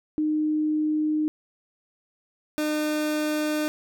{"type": "tone pair in turn", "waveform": ["sine", "30% pulse"], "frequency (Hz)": [306.5, 303.7], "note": ["D#4", "D#4"], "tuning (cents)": [-26, -42], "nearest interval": "unison", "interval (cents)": 16, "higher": "first", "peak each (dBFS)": -21, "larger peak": "neither", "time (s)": [[0.18, 1.28], [2.58, 3.68]], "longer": "neither", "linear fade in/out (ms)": 0, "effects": []}